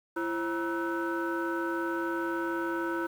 sine tone cluster, 336.6 / 533 / 953 / 1310 / 1506 Hz, E4 / C5 / A#5 / E6 / F#6, +36 / +32 / +38 / -11 / +30 cents, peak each -30 / -38 / -36 / -38 / -35 dBFS, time 0.16-3.07 s, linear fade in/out 10 ms, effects tanh soft clip ceiling -23 dBFS + 9-bit

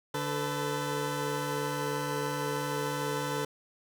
20% pulse tone cluster, 145.6 / 440.1 / 503 Hz, D3 / A4 / B4, -15 / 0 / +32 cents, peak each -30 dBFS, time 0.14-3.45 s, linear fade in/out 5 ms, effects none

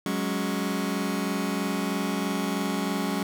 sawtooth chord, F# suspended second, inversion none, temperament just, 185 / 208.1 / 277.5 Hz, F#3 / G#3 / C#4, 0 / +4 / +2 cents, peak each -26 dBFS, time 0.06-3.23 s, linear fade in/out 2 ms, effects none

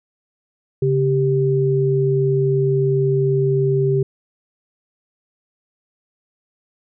sine tone pair together, 138.59 / 392 Hz, C#3 / G4, 0 / 0 cents, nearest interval octave + tritone, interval 1800 cents, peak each -17 dBFS, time 0.82-4.03 s, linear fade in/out 5 ms, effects none

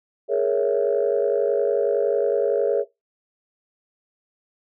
sine chord, A# half-diminished seventh, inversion third, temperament equal, 415.3 / 466.2 / 554.4 / 659.3 Hz, G#4 / A#4 / C#5 / E5, 0 / 0 / 0 / 0 cents, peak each -22 / -22 / -22 / -27 dBFS, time 0.28-2.85 s, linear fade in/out 50 ms, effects noise-tail reverb RT60 0.2 s tail -21 dB re dry + tanh soft clip ceiling -10 dBFS

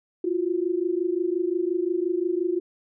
sine tone pair together, 340.3 / 366 Hz, F4 / F#4, -45 / -19 cents, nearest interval minor second, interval 126 cents, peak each -25 dBFS, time 0.24-2.6 s, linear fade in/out 5 ms, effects none

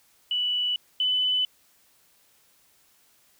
sine tone pair in turn, 2960 / 3005 Hz, F#7 / F#7, 0 / +26 cents, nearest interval unison, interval 26 cents, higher second, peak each -23 / -21 dBFS, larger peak second, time 0.31-0.76 / 1-1.45 s, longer neither, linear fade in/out 2 ms, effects white hiss -62 dBFS RMS until 3.39 s

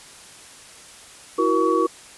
sine tone cluster, 328.5 / 370.8 / 473.4 / 1129 Hz, E4 / F#4 / A#4 / C#6, -6 / +4 / +27 / +31 cents, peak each -22 dBFS, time 1.38-1.87 s, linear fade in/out 10 ms, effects white hiss -44 dBFS RMS until 2.17 s + resampled to 24000 Hz

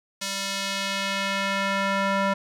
square tone with band-pass filter sweep, 196.3 Hz, G3, 3 cents sharp, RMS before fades -26 dBFS, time 0.21-2.34 s, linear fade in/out 10 ms, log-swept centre 5600 to 1100 Hz, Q 0.89, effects none

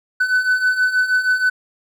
triangle beating tone pair, 1500 / 1506.3 Hz, F#6 / F#6, +23 / +31 cents, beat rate 6.3 Hz, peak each -19 / -14 dBFS, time 0.2-1.5 s, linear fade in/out 10 ms, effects none

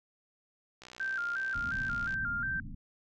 click train, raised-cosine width 0.2 ms, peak -31 dBFS, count 83, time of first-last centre 0.82-2.14 s, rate 62.1 Hz
sine tone with vibrato, 1480 Hz, F#6, in tune, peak -31 dBFS, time 1-2.6 s, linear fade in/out 2 ms, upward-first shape square, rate 2.8 Hz, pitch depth 94 cents each way
pink low-pass noise, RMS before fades -42 dBFS, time 1.55-2.75 s, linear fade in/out 5 ms, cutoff 280 Hz, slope 96 dB/octave
effects none

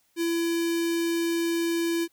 square tone with notch filter, 335.9 Hz, E4, 33 cents sharp, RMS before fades -26 dBFS, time 0.16-2.08 s, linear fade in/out 50 ms, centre 840 Hz, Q 0.8, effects white hiss -68 dBFS RMS until 2.12 s

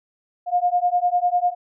sine beating tone pair, 707 / 717 Hz, F5 / F5, +21 / +45 cents, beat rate 10 Hz, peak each -20 dBFS, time 0.46-1.55 s, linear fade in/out 50 ms, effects none

